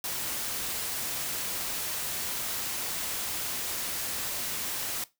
white noise, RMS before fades -33 dBFS, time 0.04-5.04 s, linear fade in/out 2 ms, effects noise-tail reverb RT60 0.2 s tail -18 dB re dry

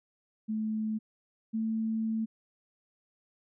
sine tone pair in turn, 217.4 / 222 Hz, A3 / A3, -21 / +16 cents, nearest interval unison, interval 37 cents, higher second, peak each -29 / -28 dBFS, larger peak second, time 0.48-0.99 / 1.53-2.26 s, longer second, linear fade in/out 20 ms, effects none

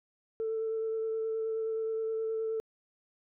sine tone with vibrato, 444.5 Hz, A4, 18 cents sharp, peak -29 dBFS, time 0.4-2.6 s, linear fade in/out 0 ms, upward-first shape sine, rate 9.5 Hz, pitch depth 12 cents each way, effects tanh soft clip ceiling -26 dBFS

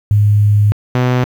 sine / sawtooth tone pair in turn, 103.83 / 125.4 Hz, G#2 / B2, 0 / +27 cents, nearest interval minor third, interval 327 cents, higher second, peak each -7 dBFS, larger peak neither, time 0.11-0.72 / 0.95-1.24 s, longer first, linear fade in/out 0 ms, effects low-pass 3000 Hz 12 dB/octave + 7-bit

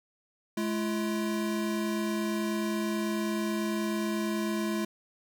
square tone pair together, 213 / 338.6 Hz, G#3 / E4, +44 / +46 cents, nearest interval minor sixth, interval 802 cents, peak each -31 / -33 dBFS, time 0.57-4.85 s, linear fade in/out 5 ms, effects none

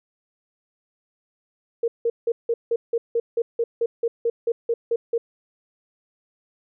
sine tone bursts, 465.3 Hz, A#4, 3 cents flat, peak -18 dBFS, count 16, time 1.83-5.18 s, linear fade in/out 5 ms, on 50 ms, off 170 ms, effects none

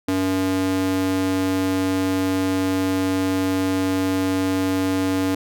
square tone with high-pass filter, 94.4 Hz, F#2, 35 cents sharp, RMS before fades -21 dBFS, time 0.08-5.35 s, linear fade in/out 5 ms, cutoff 220 Hz, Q 3.6, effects none

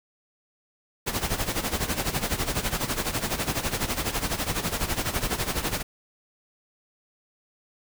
pink noise with tremolo, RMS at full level -25 dBFS, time 1.06-5.83 s, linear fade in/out 20 ms, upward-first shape sine, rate 12 Hz, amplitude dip 75%, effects none

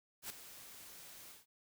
white noise with ADSR envelope, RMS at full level -42 dBFS, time 0.22-1.46 s, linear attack 80 ms, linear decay 5 ms, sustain -12 dB, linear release 160 ms, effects none

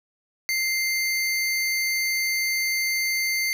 square tone pair together, 2093 / 4510 Hz, C7 / C#8, 0 / +29 cents, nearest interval octave + minor second, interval 1329 cents, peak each -24 / -29 dBFS, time 0.49-3.53 s, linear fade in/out 0 ms, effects none

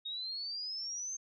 sine exponential sweep, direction up, 3718 to 6370 Hz, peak -37 dBFS, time 0.05-1.17 s, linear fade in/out 10 ms, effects none

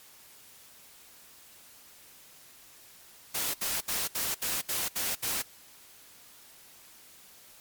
white noise bursts, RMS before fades -31 dBFS, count 8, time 3.34-5.423 s, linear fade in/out 10 ms, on 200 ms, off 69 ms, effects white hiss -54 dBFS RMS until 7.6 s + MP3 96 kbps

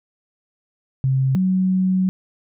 sine tone pair in turn, 132.8 / 186.65 Hz, C3 / F#3, +26 / +15 cents, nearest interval tritone, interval 589 cents, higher second, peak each -15 dBFS, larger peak neither, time 1.04-1.35 / 1.35-2.09 s, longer second, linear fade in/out 0 ms, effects none

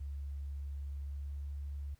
sine tone with pitch glide, 70.3 to 70.99 Hz, C#2 to C#2, +25 to +42 cents, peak -38 dBFS, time 0-1.95 s, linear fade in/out 10 ms, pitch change +17 cents, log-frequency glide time 1.1-1.36 s, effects pink hiss -71 dBFS RMS until 1.99 s

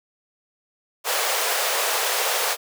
pink high-pass noise, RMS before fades -23 dBFS, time 1.04-2.57 s, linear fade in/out 50 ms, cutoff 450 Hz, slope 48 dB/octave, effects none

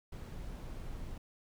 brown noise, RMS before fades -43 dBFS, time 0.12-1.18 s, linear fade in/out 5 ms, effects none

